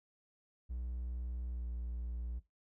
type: tone with pitch glide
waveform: triangle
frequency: 61 to 59.57 Hz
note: B1 to A#1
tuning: -21 to +38 cents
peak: -36 dBFS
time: 0.69-2.4 s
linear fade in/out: 20 ms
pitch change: -41 cents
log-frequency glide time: 1.51-1.67 s
effects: noise-tail reverb RT60 0.2 s tail -18 dB re dry